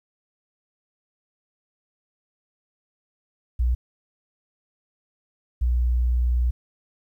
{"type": "tone pair in turn", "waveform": "sine", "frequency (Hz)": [60.8, 60.8], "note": ["B1", "B1"], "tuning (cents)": [-26, -26], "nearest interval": "unison", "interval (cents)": 0, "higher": "neither", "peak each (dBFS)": -18, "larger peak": "neither", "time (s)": [[3.59, 3.75], [5.61, 6.51]], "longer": "second", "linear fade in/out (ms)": 10, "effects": ["10-bit"]}